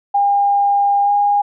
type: tone with pitch glide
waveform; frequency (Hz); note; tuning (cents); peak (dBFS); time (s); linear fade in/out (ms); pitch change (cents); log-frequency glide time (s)
sine; 806 to 815.8; G5 to G#5; +48 to -31; -11; 0.14-1.42; 10; +21; 1.03-1.11
effects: none